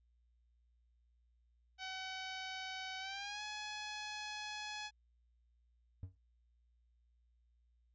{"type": "tone with pitch glide", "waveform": "10% pulse", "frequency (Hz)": [756, 843.7], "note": ["F#5", "G#5"], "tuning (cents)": [37, 27], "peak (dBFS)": -34, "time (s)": [1.78, 4.91], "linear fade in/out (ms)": 50, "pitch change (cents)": 190, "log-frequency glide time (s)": [2.99, 3.42]}
{"type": "tone with exponential decay", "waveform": "triangle", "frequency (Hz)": 92.5, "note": "F#2", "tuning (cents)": 0, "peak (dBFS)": -37, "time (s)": [6.03, 6.17], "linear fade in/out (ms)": 0, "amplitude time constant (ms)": 29}
{"effects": ["added 59 Hz sine -70 dBFS peak until 7.94 s", "resampled to 16000 Hz"]}